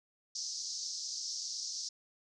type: band-pass noise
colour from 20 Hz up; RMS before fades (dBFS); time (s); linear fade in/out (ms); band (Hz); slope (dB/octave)
pink; -40; 0.35-1.89; 5; 4800 to 6200; 48
effects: none